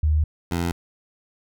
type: tone pair in turn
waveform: sine / 15% pulse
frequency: 76.5 / 85.87 Hz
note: D#2 / F2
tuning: -29 / -29 cents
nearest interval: major second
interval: 200 cents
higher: second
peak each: -16 dBFS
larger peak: neither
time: 0.03-0.24 / 0.51-0.72 s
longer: neither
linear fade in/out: 5 ms
effects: none